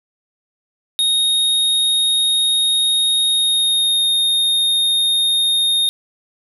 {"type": "tone with pitch glide", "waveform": "square", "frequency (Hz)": [3729, 3693], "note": ["A#7", "A#7"], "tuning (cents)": [0, -17], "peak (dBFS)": -14, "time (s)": [0.99, 5.89], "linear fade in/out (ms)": 0, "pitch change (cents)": -17, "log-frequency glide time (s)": [3.27, 4.11], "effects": ["9-bit"]}